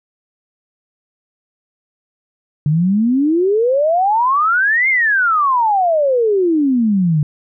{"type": "exponential two-way sweep", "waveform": "sine", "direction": "up then down", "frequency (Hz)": [143.7, 2166, 143.7], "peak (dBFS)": -11, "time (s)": [2.66, 7.23], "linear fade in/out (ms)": 2, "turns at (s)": 4.89, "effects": []}